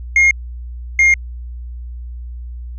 triangle tone pair in turn, 2138 / 2127 Hz, C7 / C7, +37 / +28 cents, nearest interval unison, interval 9 cents, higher first, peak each -6 dBFS, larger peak neither, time 0.16-0.31 / 0.99-1.14 s, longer neither, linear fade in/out 2 ms, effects added 60 Hz sine -26 dBFS peak until 2.78 s + resampled to 22050 Hz

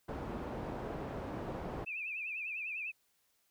white low-pass noise, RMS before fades -41 dBFS, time 0.08-1.85 s, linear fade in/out 10 ms, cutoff 590 Hz, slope 12 dB/octave
sine tone with vibrato, 2514 Hz, D#7, 17 cents sharp, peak -37 dBFS, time 1.86-2.92 s, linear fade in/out 20 ms, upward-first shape triangle, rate 10 Hz, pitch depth 130 cents each way
effects white hiss -75 dBFS RMS until 3.5 s

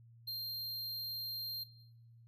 square tone, 4186 Hz, C8, in tune, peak -39 dBFS, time 0.27-1.64 s, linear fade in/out 10 ms, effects noise-tail reverb RT60 1.0 s tail -18 dB re dry + added 116 Hz sine -57 dBFS peak until 2.27 s

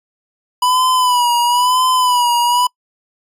square tone with vibrato, 987.8 Hz, B5, in tune, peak -12 dBFS, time 0.62-2.67 s, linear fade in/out 5 ms, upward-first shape sine, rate 1 Hz, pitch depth 60 cents each way, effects noise-tail reverb RT60 0.1 s tail -26 dB re dry + resampled to 32000 Hz

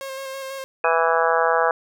sawtooth tone with vibrato, 537 Hz, C5, 45 cents sharp, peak -26 dBFS, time 0.01-0.64 s, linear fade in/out 0 ms, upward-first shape square, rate 6.1 Hz, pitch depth 18 cents each way
harmonic tone, 164.81 Hz, E3, in tune, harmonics 3 / 4 / 5 / 6 / 7 / 8 / 9 / 10, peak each -22 / -23 / -24 / -25 / -25 / -26 / -27 / -27 dBFS, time 0.84-1.71 s, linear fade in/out 2 ms
sine tone with exponential decay, 2504 Hz, D#7, 10 cents sharp, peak -26 dBFS, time 0.84-1.27 s, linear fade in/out 2 ms, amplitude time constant 93 ms
effects none

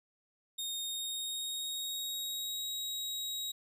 sawtooth tone with pitch glide, 3699 to 3810 Hz, A#7 to A#7, -14 to +37 cents, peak -33 dBFS, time 0.58-3.52 s, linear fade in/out 10 ms, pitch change +51 cents, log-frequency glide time 0.8-2.68 s, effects none

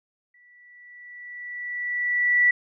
sine tone with exponential growth, 1957 Hz, B6, 16 cents flat, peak -14 dBFS, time 0.34-2.51 s, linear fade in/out 5 ms, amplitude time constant 470 ms, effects none

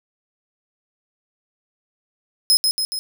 sawtooth tone with echo, 5120 Hz, D#8, 49 cents sharp, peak -9 dBFS, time 2.5-2.57 s, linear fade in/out 0 ms, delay 140 ms, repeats 3, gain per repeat -4 dB, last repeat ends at 2.99 s, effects none

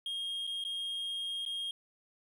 triangle tone with dropouts, 3242 Hz, G#7, 42 cents flat, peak -33 dBFS, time 0.06-1.71 s, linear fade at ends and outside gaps 2 ms, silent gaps 0.469-0.474 / 0.64-0.649 / 1.452-1.461 s, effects 12-bit

